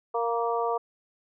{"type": "harmonic tone with a mistuned harmonic", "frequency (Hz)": 232.8, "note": "A#3", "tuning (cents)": -2, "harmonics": [2, 3, 4, 5], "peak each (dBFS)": [-28, -30, -31, -32], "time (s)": [0.14, 0.78], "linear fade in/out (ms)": 10, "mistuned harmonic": 4, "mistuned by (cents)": 20, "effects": []}